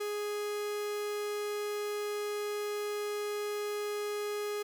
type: tone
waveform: 45% pulse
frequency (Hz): 415.3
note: G#4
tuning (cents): 0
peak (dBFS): -33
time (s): 0-4.63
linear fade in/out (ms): 10
effects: none